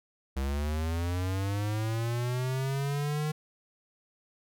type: linear sweep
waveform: square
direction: up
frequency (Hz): 65.8 to 153.9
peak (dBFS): -29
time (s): 0.36-3.32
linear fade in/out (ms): 10
effects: none